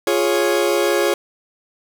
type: chord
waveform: 40% pulse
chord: Db major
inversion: first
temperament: equal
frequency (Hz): 349.2 / 415.3 / 554.4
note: F4 / Ab4 / Db5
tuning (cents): 0 / 0 / 0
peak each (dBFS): -19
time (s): 0.07-1.14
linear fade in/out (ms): 2
effects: none